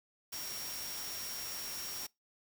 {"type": "tone in noise", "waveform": "sine", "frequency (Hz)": 5588, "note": "F8", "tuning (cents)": 0, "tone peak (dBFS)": -43, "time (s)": [0.32, 2.07], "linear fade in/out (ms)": 10, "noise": "white", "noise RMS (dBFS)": -43, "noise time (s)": [0.32, 2.07], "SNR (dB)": -3, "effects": ["noise-tail reverb RT60 0.2 s tail -25 dB re dry"]}